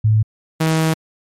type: tone pair in turn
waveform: sine / sawtooth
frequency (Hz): 108.5 / 159.83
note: A2 / D#3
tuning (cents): -24 / +47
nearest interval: perfect fifth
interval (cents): 671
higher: second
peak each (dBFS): -10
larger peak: neither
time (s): 0.04-0.23 / 0.6-0.94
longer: second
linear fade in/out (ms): 10
effects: MP3 64 kbps